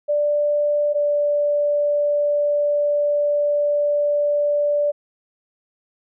sine tone pair in turn, 588 / 584.6 Hz, D5 / D5, +2 / -8 cents, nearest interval unison, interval 10 cents, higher first, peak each -16 dBFS, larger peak neither, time 0.08-0.94 / 0.94-4.92 s, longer second, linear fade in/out 20 ms, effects none

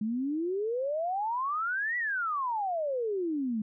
sine exponential two-way sweep, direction up then down, 207.7 to 1975.5 to 207.7 Hz, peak -28 dBFS, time 0.01-3.62 s, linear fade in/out 5 ms, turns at 1.97 s, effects none

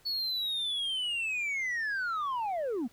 sine linear sweep, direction down, 4435 to 211.6 Hz, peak -27 dBFS, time 0.05-2.88 s, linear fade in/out 20 ms, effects tanh soft clip ceiling -29 dBFS + pink hiss -62 dBFS RMS until 2.92 s

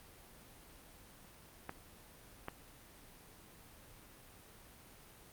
clicks, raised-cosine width 0.5 ms, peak -25 dBFS, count 2, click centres 1.694 / 2.484 s, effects pink hiss -58 dBFS RMS until 5.32 s + Opus 32 kbps

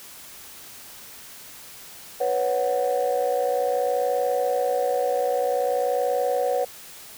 sine chord, B suspended second, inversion none, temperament equal, 493.9 / 554.4 / 740 Hz, B4 / C#5 / F#5, 0 / 0 / 0 cents, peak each -23 / -24 / -25 dBFS, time 2.2-6.65 s, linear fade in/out 10 ms, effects tanh soft clip ceiling -14 dBFS + white hiss -43 dBFS RMS until 7.17 s

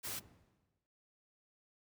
white noise, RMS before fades -42 dBFS, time 0.03-0.2 s, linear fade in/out 20 ms
brown noise with exponential decay, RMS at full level -45 dBFS, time 0.07-0.86 s, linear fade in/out 0 ms, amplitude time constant 170 ms
effects noise-tail reverb RT60 0.1 s tail -18 dB re dry + high-pass 100 Hz 12 dB/octave

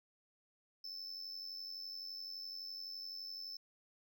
triangle tone with amplitude modulation, 5274 Hz, E8, in tune, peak -40 dBFS, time 0.84-3.57 s, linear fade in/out 5 ms, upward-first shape sine, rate 91.8 Hz, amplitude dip 65%, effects none

